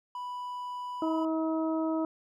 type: tone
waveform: triangle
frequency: 987.8 Hz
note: B5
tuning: in tune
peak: -33 dBFS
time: 0.15-1.25 s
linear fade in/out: 2 ms
type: harmonic tone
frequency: 320 Hz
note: D#4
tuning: 49 cents sharp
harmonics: 1 / 2 / 3 / 4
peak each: -28 / -34 / -39 / -41 dBFS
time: 1.02-2.05 s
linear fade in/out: 2 ms
effects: none